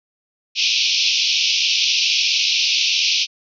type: band-pass noise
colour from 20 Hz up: pink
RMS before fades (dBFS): -18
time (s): 0.55-3.27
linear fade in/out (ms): 50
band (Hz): 2400 to 5900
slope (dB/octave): 96
effects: none